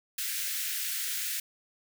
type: high-pass noise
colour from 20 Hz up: white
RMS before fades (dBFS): -33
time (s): 0.18-1.4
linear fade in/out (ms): 5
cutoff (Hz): 1500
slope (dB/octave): 48
effects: none